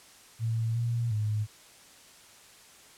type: tone with pitch steps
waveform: sine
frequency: 113.6 / 117.7 / 106.7 Hz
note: A#2 / A#2 / G#2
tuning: -44 / +17 / +47 cents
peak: -26 dBFS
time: 0.39-1.47 s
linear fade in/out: 50 ms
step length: 360 ms
effects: white hiss -54 dBFS RMS until 2.97 s + low-pass 10000 Hz 12 dB/octave